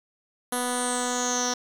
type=tone with low-pass filter sweep; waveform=10% pulse; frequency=246.9 Hz; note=B3; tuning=in tune; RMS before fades=-27 dBFS; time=0.52-1.54 s; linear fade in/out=5 ms; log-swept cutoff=11000 to 5500 Hz; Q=9.1; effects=8-bit